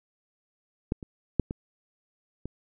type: clicks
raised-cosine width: 3 ms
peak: -13 / -26 / -8 / -19 / -22 dBFS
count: 5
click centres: 0.921 / 1.028 / 1.397 / 1.509 / 2.456 s
effects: none